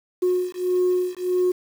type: beating tone pair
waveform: sine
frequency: 362.1 / 363.7 Hz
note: F#4 / F#4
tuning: -37 / -30 cents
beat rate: 1.6 Hz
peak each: -21 dBFS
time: 0.22-1.52 s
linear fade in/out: 10 ms
effects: tanh soft clip ceiling -14 dBFS + 7-bit